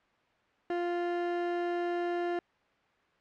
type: tone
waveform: 30% pulse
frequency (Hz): 348.9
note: F4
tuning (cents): -2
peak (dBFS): -27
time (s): 0.7-2.39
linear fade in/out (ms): 2
effects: white hiss -67 dBFS RMS until 3.2 s + low-pass 2000 Hz 12 dB/octave